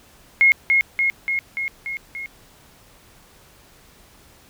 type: tone with echo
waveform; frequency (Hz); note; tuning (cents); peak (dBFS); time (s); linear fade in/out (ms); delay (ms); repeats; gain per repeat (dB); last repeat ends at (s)
sine; 2157; C#7; -48; -10; 0.41-0.52; 0; 290; 6; -3; 2.26
effects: pink hiss -51 dBFS RMS until 4.49 s